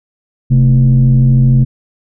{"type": "tone with frequency modulation", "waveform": "sine", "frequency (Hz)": 130.81, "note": "C3", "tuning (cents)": 0, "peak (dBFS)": -4, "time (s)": [0.5, 1.65], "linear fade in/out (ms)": 20, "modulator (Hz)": 93.1, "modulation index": 0.62, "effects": ["tanh soft clip ceiling -1 dBFS"]}